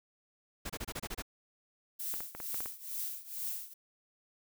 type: noise bursts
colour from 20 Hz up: pink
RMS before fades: -39 dBFS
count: 8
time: 0.65-1.223 s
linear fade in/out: 10 ms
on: 48 ms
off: 27 ms
type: noise with tremolo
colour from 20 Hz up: violet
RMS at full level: -36 dBFS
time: 1.99-3.74 s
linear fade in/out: 10 ms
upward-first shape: triangle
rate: 2.2 Hz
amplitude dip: 90%
type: clicks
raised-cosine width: 0.5 ms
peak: -28 dBFS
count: 7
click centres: 2.14 / 2.205 / 2.35 / 2.402 / 2.544 / 2.605 / 2.659 s
effects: none